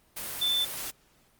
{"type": "tone in noise", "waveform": "sine", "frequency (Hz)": 3529, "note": "A7", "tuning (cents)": 4, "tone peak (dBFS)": -24, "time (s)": [0.41, 0.65], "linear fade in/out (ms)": 10, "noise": "white", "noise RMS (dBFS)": -36, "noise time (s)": [0.16, 0.91], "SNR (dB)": 9, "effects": ["pink hiss -64 dBFS RMS until 1.39 s", "Opus 32 kbps"]}